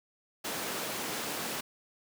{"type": "high-pass noise", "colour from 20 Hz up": "pink", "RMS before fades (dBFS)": -36, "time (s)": [0.44, 1.61], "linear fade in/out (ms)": 10, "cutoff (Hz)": 250, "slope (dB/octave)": 12, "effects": []}